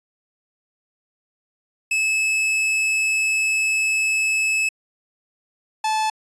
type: tone pair in turn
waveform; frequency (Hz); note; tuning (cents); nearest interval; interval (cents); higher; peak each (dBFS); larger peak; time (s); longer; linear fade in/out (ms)
45% pulse; 2600 / 869.5; E7 / A5; -24 / -21; octave + perfect fifth; 1897; first; -18 / -19; first; 1.91-4.69 / 5.84-6.1; first; 5
effects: resampled to 22050 Hz